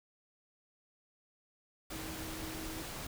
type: tone in noise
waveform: sine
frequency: 318.8 Hz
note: D#4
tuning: 42 cents sharp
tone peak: -45 dBFS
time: 1.92-2.82 s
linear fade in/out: 5 ms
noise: pink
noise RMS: -43 dBFS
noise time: 1.9-3.07 s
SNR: -5 dB
effects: none